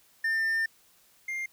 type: tone pair in turn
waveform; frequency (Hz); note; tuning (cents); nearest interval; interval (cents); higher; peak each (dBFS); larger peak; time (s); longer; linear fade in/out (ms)
triangle; 1799 / 2111; A6 / C7; +38 / +15; minor third; 277; second; -23 / -29; first; 0.24-0.66 / 1.28-1.46; first; 5
effects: white hiss -62 dBFS RMS until 1.52 s